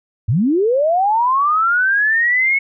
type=linear sweep; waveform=sine; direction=up; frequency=90.5 to 2207 Hz; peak=-12 dBFS; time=0.28-2.59 s; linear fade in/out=10 ms; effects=none